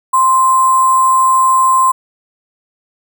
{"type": "tone with sample-and-hold", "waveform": "sine", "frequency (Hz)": 1046.5, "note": "C6", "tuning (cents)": 0, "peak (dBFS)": -7, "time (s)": [0.13, 1.92], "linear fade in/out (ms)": 10, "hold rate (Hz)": 8820, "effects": []}